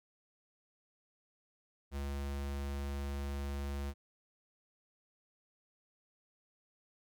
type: tone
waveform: square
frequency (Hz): 70.1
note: C#2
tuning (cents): +20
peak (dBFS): -37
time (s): 1.91-3.94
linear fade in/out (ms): 50
effects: none